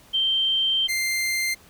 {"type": "tone pair in turn", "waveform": ["sine", "sawtooth"], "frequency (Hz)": [3136, 2093], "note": ["G7", "C7"], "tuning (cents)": [0, 0], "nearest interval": "perfect fifth", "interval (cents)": 700, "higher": "first", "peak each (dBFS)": -19, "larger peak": "neither", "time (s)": [[0.13, 0.88], [0.88, 1.55]], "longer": "first", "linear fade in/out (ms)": 20, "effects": ["pink hiss -52 dBFS RMS until 1.69 s"]}